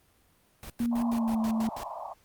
pink noise bursts, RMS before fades -42 dBFS, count 8, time 0.63-1.833 s, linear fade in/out 0 ms, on 69 ms, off 93 ms
sine tone with pitch glide, 235.9 to 222.7 Hz, A#3 to A3, +21 to +21 cents, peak -25 dBFS, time 0.8-1.69 s, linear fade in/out 2 ms, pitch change -100 cents, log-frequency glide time 1.07-1.36 s
pink band-pass noise, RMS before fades -39 dBFS, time 0.91-2.14 s, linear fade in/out 20 ms, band 600 to 1100 Hz, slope 96 dB/octave
effects pink hiss -65 dBFS RMS until 2.24 s + Opus 32 kbps

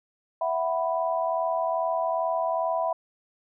sine chord, E suspended second, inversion none, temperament just, 659.3 / 741.7 / 988.9 Hz, E5 / F#5 / B5, 0 / +4 / +2 cents, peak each -26 / -30 / -29 dBFS, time 0.41-2.93 s, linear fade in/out 5 ms, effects none

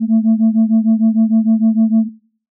sine beating tone pair, 220.3 / 226.9 Hz, A3 / A#3, +2 / -47 cents, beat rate 6.6 Hz, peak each -11 dBFS, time 0-2.09 s, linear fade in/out 50 ms, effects noise-tail reverb RT60 0.5 s tail -20 dB re dry + tanh soft clip ceiling -6 dBFS

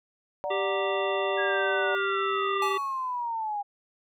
sine chord, D augmented, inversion none, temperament equal, 587.3 / 740 / 932.3 Hz, D5 / F#5 / A#5, 0 / 0 / 0 cents, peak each -30 / -34 / -36 dBFS, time 0.44-1.95 s, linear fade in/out 0 ms
harmonic tone, 392 Hz, G4, in tune, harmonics 1 / 3 / 5 / 7 / 9, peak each -29 / -34 / -36 / -37 / -39 dBFS, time 0.5-2.78 s, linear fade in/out 10 ms
sine linear sweep, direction down, 1656 to 803 Hz, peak -28 dBFS, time 1.37-3.63 s, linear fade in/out 20 ms
square tone with exponential decay, 849 Hz, G#5, 38 cents sharp, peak -29 dBFS, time 2.62-3.22 s, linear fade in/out 2 ms, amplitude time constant 130 ms
effects none

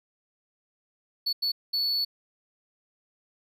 triangle tone bursts at uneven times, 4435 Hz, C#8, in tune, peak -23 dBFS, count 3, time 1.26-1.33 / 1.42-1.52 / 1.73-2.05 s, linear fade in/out 10 ms, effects none

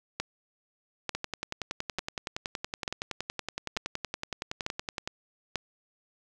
two click trains, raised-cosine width 0.2 ms, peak -15 / -13 dBFS, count 43 / 7, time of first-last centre 1.15-5.075 / 0.2-5.557 s, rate 10.7 / 1.12 Hz, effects none

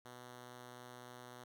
5% pulse tone, 123.47 Hz, B2, in tune, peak -40 dBFS, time 0.05-1.44 s, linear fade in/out 5 ms, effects none

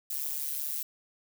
violet noise with amplitude modulation, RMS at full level -30 dBFS, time 0.1-0.83 s, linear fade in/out 5 ms, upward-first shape sine, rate 145 Hz, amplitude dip 90%, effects none

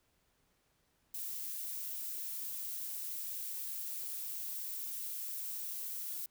violet noise, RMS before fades -41 dBFS, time 1.14-6.26 s, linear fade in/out 5 ms, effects pink hiss -75 dBFS RMS until 6.3 s

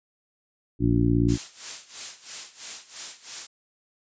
harmonic tone, 58.27 Hz, A#1, in tune, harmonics 1 / 2 / 3 / 4 / 5 / 6, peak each -27 / -23 / -28 / -29 / -23 / -29 dBFS, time 0.79-1.38 s, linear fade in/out 50 ms
blue noise with tremolo, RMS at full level -30 dBFS, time 1.28-3.47 s, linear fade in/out 10 ms, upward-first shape sine, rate 3 Hz, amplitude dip 85%
effects resampled to 16000 Hz

